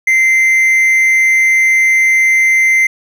triangle tone with amplitude modulation, 2079 Hz, C7, 12 cents flat, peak -4 dBFS, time 0.07-2.87 s, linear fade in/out 5 ms, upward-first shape sine, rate 216 Hz, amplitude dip 35%, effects none

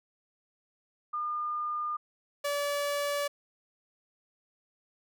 sine / sawtooth tone pair in turn, 1211 / 575.3 Hz, D#6 / D5, -47 / -36 cents, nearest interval octave + minor second, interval 1289 cents, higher first, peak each -30 / -25 dBFS, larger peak second, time 1.13-1.97 / 2.44-3.28 s, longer neither, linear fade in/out 10 ms, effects none

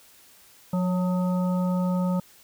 harmonic tone with a mistuned harmonic, 180 Hz, F#3, 47 cents flat, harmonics 1 / 3 / 5 / 7, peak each -22 / -32 / -36 / -39 dBFS, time 0.73-2.2 s, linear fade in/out 5 ms, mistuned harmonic 3, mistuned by +38 cents, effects white hiss -54 dBFS RMS until 2.43 s

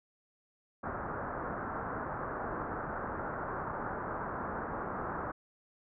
white low-pass noise, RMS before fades -38 dBFS, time 0.83-5.32 s, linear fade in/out 10 ms, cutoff 1500 Hz, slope 48 dB/octave, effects none

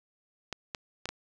clicks, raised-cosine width 0.2 ms, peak -17 dBFS, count 4, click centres 0.527 / 0.748 / 1.056 / 1.09 s, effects none

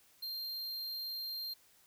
square tone, 4186 Hz, C8, in tune, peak -39 dBFS, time 0.22-1.54 s, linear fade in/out 10 ms, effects white hiss -66 dBFS RMS until 1.86 s

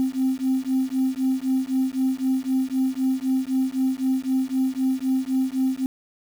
sine beating tone pair, 260 / 263.9 Hz, C4 / C4, -11 / +15 cents, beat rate 3.9 Hz, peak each -22 / -22 dBFS, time 0-5.86 s, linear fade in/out 0 ms, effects tanh soft clip ceiling -15 dBFS + 7-bit

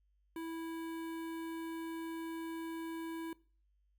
square tone with notch filter, 328.2 Hz, E4, 8 cents flat, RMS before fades -42 dBFS, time 0.36-3.33 s, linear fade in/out 2 ms, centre 5500 Hz, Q 0.78, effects noise-tail reverb RT60 0.4 s tail -21 dB re dry + added 50 Hz sine -70 dBFS peak until 3.98 s

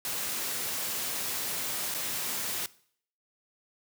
white noise with dropouts, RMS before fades -33 dBFS, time 0.05-2.66 s, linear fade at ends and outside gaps 1 ms, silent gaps 1.941-1.946 s, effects noise-tail reverb RT60 0.6 s tail -20 dB re dry + high-pass 100 Hz 12 dB/octave

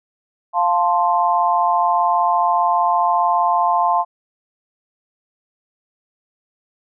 sine chord, F major, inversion none, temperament equal, 698.5 / 880 / 1046.5 Hz, F5 / A5 / C6, 0 / 0 / 0 cents, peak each -18 dBFS, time 0.53-4.05 s, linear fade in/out 50 ms, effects none

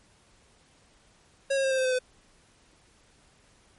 square tone with pitch steps, 548 / 540.8 / 533.6 / 526.6 / 519.6 / 512.8 / 506 Hz, C#5 / C#5 / C5 / C5 / C5 / C5 / B4, -20 / -43 / +34 / +11 / -12 / -35 / +42 cents, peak -24 dBFS, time 1.5-1.99 s, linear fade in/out 10 ms, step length 70 ms, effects pink hiss -61 dBFS RMS until 3.78 s + MP3 48 kbps

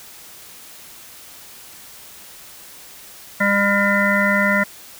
harmonic tone, 201.1 Hz, G3, 44 cents sharp, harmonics 1 / 3 / 5 / 7 / 9 / 10, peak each -20 / -22 / -26 / -21 / -21 / -21 dBFS, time 3.4-4.64 s, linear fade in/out 10 ms, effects white hiss -41 dBFS RMS until 4.99 s

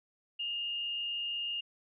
sine tone with frequency modulation, 2832 Hz, F7, 23 cents sharp, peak -33 dBFS, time 0.39-1.61 s, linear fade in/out 10 ms, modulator 126 Hz, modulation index 0.34, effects none

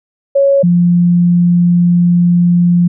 sine tone pair in turn, 554.4 / 174.63 Hz, C#5 / F3, 0 / 0 cents, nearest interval octave + minor sixth, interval 2000 cents, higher first, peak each -6 dBFS, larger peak neither, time 0.35-0.63 / 0.63-2.88 s, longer second, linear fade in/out 10 ms, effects none

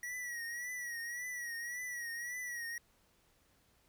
square tone with vibrato, 1921 Hz, B6, 48 cents flat, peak -40 dBFS, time 0.03-2.78 s, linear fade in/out 2 ms, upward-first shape triangle, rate 1.8 Hz, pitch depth 76 cents each way, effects pink hiss -71 dBFS RMS until 3.88 s

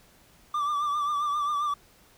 triangle tone with vibrato, 1174.7 Hz, D6, in tune, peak -23 dBFS, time 0.54-1.74 s, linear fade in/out 5 ms, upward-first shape triangle, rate 7.5 Hz, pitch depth 59 cents each way, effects pink hiss -58 dBFS RMS until 2.17 s

